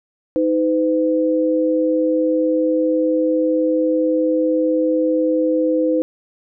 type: tone pair together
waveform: sine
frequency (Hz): 314.9 / 506.9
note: D#4 / B4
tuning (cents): +21 / +45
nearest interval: minor sixth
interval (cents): 824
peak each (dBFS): -17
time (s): 0.36-6.02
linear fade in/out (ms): 0
effects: none